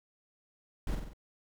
brown noise with echo, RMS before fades -33 dBFS, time 0.87-0.95 s, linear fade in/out 2 ms, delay 46 ms, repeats 4, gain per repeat -4 dB, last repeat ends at 1.134 s, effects none

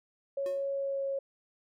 sine tone with pitch glide, 553 to 547.9 Hz, C#5 to C#5, -4 to -20 cents, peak -30 dBFS, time 0.37-1.19 s, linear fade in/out 5 ms, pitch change -16 cents, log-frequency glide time 0.72-1.05 s
square tone with exponential decay, 362 Hz, F#4, 38 cents flat, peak -40 dBFS, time 0.46-0.71 s, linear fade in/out 1 ms, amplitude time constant 53 ms
effects none

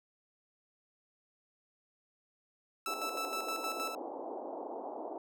sawtooth tone with tremolo, 1318.5 Hz, E6, in tune, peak -31 dBFS, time 2.86-3.95 s, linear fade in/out 2 ms, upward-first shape square, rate 6.4 Hz, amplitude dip 50%
white band-pass noise, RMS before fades -42 dBFS, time 2.87-5.18 s, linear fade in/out 2 ms, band 270 to 880 Hz, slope 48 dB/octave
effects none

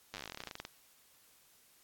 slowing click train, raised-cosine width 0.2 ms, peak -25 dBFS, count 22, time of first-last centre 0.14-0.651 s, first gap 9 ms, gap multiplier 1.09, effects white hiss -65 dBFS RMS until 1.83 s + AAC 64 kbps

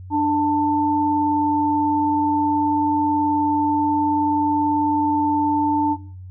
sine tone pair together, 296.9 / 889.7 Hz, D4 / A5, +19 / +19 cents, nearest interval octave + perfect fifth, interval 1900 cents, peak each -19 dBFS, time 0.1-5.97 s, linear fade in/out 50 ms, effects noise-tail reverb RT60 0.5 s tail -19 dB re dry + added 92 Hz sine -34 dBFS peak until 6.3 s

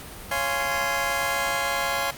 20% pulse chord, Db major seventh, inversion none, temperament just, 554.4 / 693 / 831.5 / 1039.4 Hz, Db5 / F5 / Ab5 / C6, 0 / -14 / +2 / -12 cents, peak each -25 dBFS, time 0.31-2.11 s, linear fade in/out 5 ms, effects pink hiss -40 dBFS RMS until 2.17 s + Opus 48 kbps

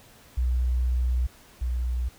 sine tone pair in turn, 62 / 61.29 Hz, B1 / B1, +7 / -13 cents, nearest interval unison, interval 20 cents, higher first, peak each -21 / -24 dBFS, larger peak first, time 0.37-1.27 / 1.61-2.09 s, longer first, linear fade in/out 10 ms, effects pink hiss -53 dBFS RMS until 2.18 s

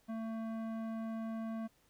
square tone with low-pass filter, 224 Hz, A3, 31 cents sharp, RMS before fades -40 dBFS, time 0.08-1.68 s, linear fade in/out 20 ms, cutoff 1200 Hz, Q 0.77, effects pink hiss -71 dBFS RMS until 1.89 s

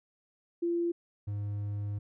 sine / triangle tone pair in turn, 342.5 / 102.59 Hz, F4 / G#2, -34 / -21 cents, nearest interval octave + major sixth, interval 2087 cents, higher first, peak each -27 / -30 dBFS, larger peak first, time 0.62-0.92 / 1.27-1.99 s, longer second, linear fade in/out 10 ms, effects none

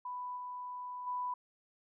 sine tone with level steps, 992 Hz, B5, 7 cents sharp, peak -38 / -40 / -34 dBFS, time 0.05-1.34 s, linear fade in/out 5 ms, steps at 0.36 / 1.06 s, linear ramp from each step 20 ms, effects none

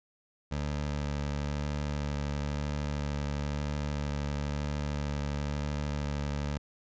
20% pulse tone with vibrato, 72.8 Hz, D2, 15 cents flat, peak -26 dBFS, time 0.51-6.58 s, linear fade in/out 10 ms, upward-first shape sine, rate 1 Hz, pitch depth 16 cents each way, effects resampled to 16000 Hz

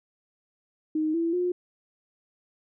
sine tone with pitch steps, 311.1 / 333.4 / 357.4 Hz, D#4 / E4 / F4, 0 / +20 / +40 cents, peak -23 dBFS, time 0.95-1.52 s, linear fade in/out 5 ms, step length 190 ms, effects none

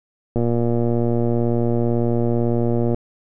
click train, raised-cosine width 2 ms, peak -8 dBFS, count 306, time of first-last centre 0.36-2.945 s, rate 118 Hz, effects none

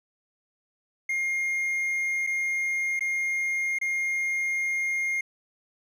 triangle tone with dropouts, 2128 Hz, C7, 29 cents sharp, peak -23 dBFS, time 1.09-5.21 s, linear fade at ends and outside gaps 5 ms, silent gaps 2.267-2.271 / 2.994-3.007 / 3.787-3.813 s, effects none

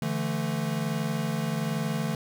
square chord, D suspended second, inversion none, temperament equal with one note detuned, 146.83 / 167.99 / 220 Hz, D3 / E3 / A3, 0 / +33 / 0 cents, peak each -32 dBFS, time 0.02-2.15 s, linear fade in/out 2 ms, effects none

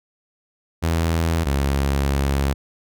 sawtooth tone pair in turn, 82.41 / 69.25 Hz, E2 / C#2, 0 / -1 cents, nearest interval minor third, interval 301 cents, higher first, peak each -14 dBFS, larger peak neither, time 0.82-1.45 / 1.45-2.54 s, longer second, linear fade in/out 20 ms, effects none

